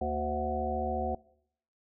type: harmonic tone with a mistuned harmonic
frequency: 74 Hz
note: D2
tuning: 14 cents sharp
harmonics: 1 / 3 / 5 / 7 / 9 / 10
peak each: -36 / -37 / -38 / -37 / -38 / -33 dBFS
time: 0.01-1.15 s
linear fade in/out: 5 ms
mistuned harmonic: 3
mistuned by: +53 cents
effects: noise-tail reverb RT60 0.7 s tail -22 dB re dry